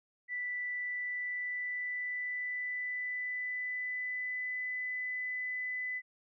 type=tone with pitch glide; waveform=sine; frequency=1975.5 to 2003 Hz; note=B6 to B6; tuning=0 to +24 cents; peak=-34 dBFS; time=0.28-6.02 s; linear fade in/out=50 ms; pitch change=+24 cents; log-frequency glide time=0.69-4.6 s; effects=none